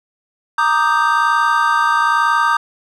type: chord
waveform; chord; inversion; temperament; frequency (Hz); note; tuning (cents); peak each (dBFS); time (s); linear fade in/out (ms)
triangle; Eb major seventh; second; equal with one note detuned; 932.3 / 1183.5 / 1244.5 / 1568; Bb5 / D6 / Eb6 / G6; 0 / +13 / 0 / 0; -16; 0.58-2.57; 5
effects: none